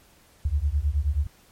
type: beating tone pair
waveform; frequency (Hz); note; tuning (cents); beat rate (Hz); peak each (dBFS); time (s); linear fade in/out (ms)
sine; 68.1 / 77.5; C#2 / D#2; -30 / -6; 9.4; -24; 0.45-1.27; 5
effects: pink hiss -57 dBFS RMS until 1.51 s + MP3 64 kbps